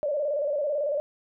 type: tone with vibrato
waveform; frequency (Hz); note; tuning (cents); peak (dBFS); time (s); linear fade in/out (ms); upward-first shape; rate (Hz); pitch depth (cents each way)
sine; 582; D5; -16; -24; 0.03-1; 0; square; 18; 68
effects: none